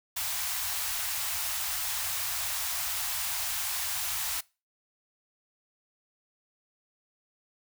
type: band-stop noise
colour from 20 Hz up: white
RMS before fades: -32 dBFS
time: 0.16-4.41 s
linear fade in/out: 10 ms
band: 110 to 670 Hz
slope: 48 dB/octave
effects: noise-tail reverb RT60 0.3 s tail -23 dB re dry